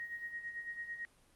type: tone with tremolo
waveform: sine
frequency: 1879 Hz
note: A#6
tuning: 13 cents sharp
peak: -38 dBFS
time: 0-1.05 s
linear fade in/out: 0 ms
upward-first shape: sine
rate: 9 Hz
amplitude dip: 65%
effects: pink hiss -67 dBFS RMS until 1.35 s + Opus 32 kbps